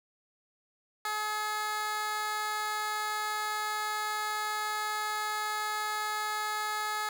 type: tone with high-pass filter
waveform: 15% pulse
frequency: 425.2 Hz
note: G#4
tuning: 41 cents sharp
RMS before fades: -33 dBFS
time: 1.05-7.09 s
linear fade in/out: 2 ms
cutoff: 1000 Hz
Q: 1.1
effects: none